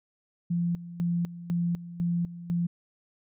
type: tone with tremolo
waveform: sine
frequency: 172.3 Hz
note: F3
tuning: 23 cents flat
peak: -24 dBFS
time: 0.5-2.67 s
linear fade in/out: 10 ms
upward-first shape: square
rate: 2 Hz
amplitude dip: 80%
effects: none